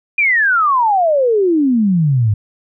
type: exponential sweep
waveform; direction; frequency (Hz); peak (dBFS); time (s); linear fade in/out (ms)
sine; down; 2453 to 99.7; -10; 0.18-2.34; 5
effects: none